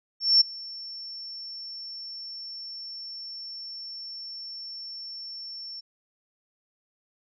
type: tone with ADSR envelope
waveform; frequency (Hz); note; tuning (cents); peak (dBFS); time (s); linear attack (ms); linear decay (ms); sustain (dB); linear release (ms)
sine; 5420; E8; +47; -13; 0.2-5.81; 210; 10; -23; 16
effects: none